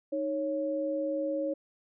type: tone pair together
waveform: sine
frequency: 310.1 / 553 Hz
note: D#4 / C#5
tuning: -6 / -4 cents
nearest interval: minor seventh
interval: 1002 cents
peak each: -33 / -30 dBFS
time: 0.12-1.54 s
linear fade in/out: 10 ms
effects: none